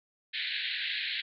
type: band-pass noise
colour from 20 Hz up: white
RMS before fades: -34 dBFS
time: 0.33-1.22 s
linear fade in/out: 20 ms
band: 1600 to 4200 Hz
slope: 96 dB/octave
effects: none